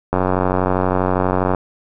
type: click train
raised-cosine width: 1 ms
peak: -3 dBFS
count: 132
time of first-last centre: 0.13-1.548 s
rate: 92.4 Hz
effects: none